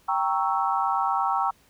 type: chord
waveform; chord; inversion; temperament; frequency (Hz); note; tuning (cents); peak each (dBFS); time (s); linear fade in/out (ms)
sine; G diminished seventh; none; equal; 784 / 932.3 / 1108.7 / 1318.5; G5 / Bb5 / Db6 / Fb6; 0 / 0 / 0 / 0; -26 / -27 / -28 / -28; 0.08-1.51; 10
effects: pink hiss -60 dBFS RMS until 1.69 s